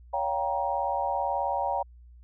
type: chord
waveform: sine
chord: G half-diminished seventh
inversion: second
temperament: just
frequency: 564.5 / 705.6 / 784 / 940.8 Hz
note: Db5 / F5 / G5 / Bb5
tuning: +31 / +18 / 0 / +16 cents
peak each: -32 / -33 / -30 / -30 dBFS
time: 0.13-1.83 s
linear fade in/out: 10 ms
effects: added 60 Hz sine -48 dBFS peak until 2.23 s

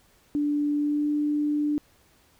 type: tone with pitch glide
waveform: sine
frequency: 292.8 to 296 Hz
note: D4 to D4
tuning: -5 to +14 cents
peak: -22 dBFS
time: 0.35-1.78 s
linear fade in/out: 0 ms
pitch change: +19 cents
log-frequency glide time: 0.76-1.09 s
effects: pink hiss -61 dBFS RMS until 2.39 s

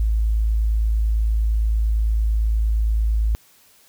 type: tone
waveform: sine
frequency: 54.4 Hz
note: A1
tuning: 19 cents flat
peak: -16 dBFS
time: 0-3.35 s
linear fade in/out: 0 ms
effects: white hiss -54 dBFS RMS until 3.88 s

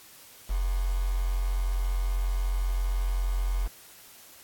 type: tone with quantisation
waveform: sine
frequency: 45 Hz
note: F#1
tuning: 47 cents flat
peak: -24 dBFS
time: 0.49-3.68 s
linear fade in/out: 20 ms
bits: 7
effects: white hiss -51 dBFS RMS until 4.43 s + AAC 64 kbps

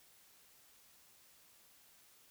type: silence
effects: white hiss -65 dBFS RMS until 2.3 s

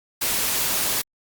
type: noise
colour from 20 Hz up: white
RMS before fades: -23 dBFS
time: 0.21-1.02 s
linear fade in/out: 10 ms
effects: Opus 48 kbps

